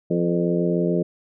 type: harmonic tone with a mistuned harmonic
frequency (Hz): 86.8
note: F2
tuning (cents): -10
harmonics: 2 / 3 / 4 / 5 / 6 / 7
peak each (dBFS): -22 / -29 / -24 / -26 / -30 / -29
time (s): 0.1-1.03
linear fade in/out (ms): 10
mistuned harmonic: 6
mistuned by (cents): -35
effects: none